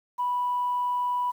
sine tone, 984 Hz, B5, 7 cents flat, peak -23 dBFS, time 0.18-1.32 s, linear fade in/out 20 ms, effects tanh soft clip ceiling -19 dBFS + 9-bit

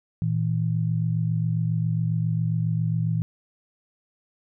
sine tone pair together, 114.34 / 161.7 Hz, A#2 / E3, -33 / -33 cents, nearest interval tritone, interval 600 cents, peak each -24 dBFS, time 0.22-3.22 s, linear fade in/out 0 ms, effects none

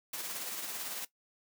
white noise with tremolo, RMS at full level -38 dBFS, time 0.13-1.05 s, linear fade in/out 5 ms, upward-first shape sine, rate 18 Hz, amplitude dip 35%, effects noise-tail reverb RT60 0.1 s tail -17 dB re dry + high-pass 200 Hz 12 dB/octave

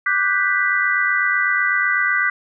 sine chord, G major seventh, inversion second, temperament equal, 1174.7 / 1480 / 1568 / 1975.5 Hz, D6 / F#6 / G6 / B6, 0 / 0 / 0 / 0 cents, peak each -24 / -21 / -22 / -19 dBFS, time 0.06-2.3 s, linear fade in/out 5 ms, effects none

